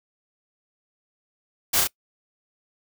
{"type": "noise with echo", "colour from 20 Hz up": "white", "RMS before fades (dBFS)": -21, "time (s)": [1.73, 1.81], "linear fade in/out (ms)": 10, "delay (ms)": 33, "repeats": 2, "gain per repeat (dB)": -2, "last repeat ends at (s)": 1.876, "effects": ["noise-tail reverb RT60 0.1 s tail -23 dB re dry"]}